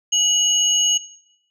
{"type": "tone pair together", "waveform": "sine", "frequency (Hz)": [2930, 6568], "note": ["F#7", "G#8"], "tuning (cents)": [-18, -20], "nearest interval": "octave + major second", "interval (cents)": 1398, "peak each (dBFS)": -17, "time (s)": [0.12, 0.98], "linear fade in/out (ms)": 10, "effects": ["noise-tail reverb RT60 0.8 s tail -19 dB re dry", "tanh soft clip ceiling -8 dBFS"]}